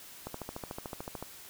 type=click train; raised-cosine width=1 ms; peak=-24 dBFS; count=14; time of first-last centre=0.27-1.226 s; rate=13.6 Hz; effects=white hiss -50 dBFS RMS until 1.49 s